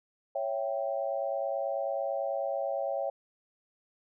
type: chord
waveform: sine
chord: C# diminished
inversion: none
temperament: equal with one note detuned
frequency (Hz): 554.4 / 663.5 / 784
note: C#5 / E5 / G5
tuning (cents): 0 / +11 / 0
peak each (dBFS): -32 / -34 / -36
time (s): 0.35-3.1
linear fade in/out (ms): 5
effects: none